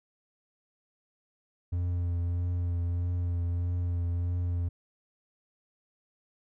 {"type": "tone with vibrato", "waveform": "triangle", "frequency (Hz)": 87.31, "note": "F2", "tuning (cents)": 0, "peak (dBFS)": -25, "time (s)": [1.72, 4.69], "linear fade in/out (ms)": 10, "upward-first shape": "triangle", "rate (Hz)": 1.6, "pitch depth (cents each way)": 25, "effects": []}